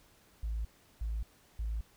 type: tone bursts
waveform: sine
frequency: 55 Hz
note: A1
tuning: in tune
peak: -31 dBFS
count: 3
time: 0.43-1.81 s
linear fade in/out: 5 ms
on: 220 ms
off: 360 ms
effects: tanh soft clip ceiling -29 dBFS + pink hiss -64 dBFS RMS until 1.96 s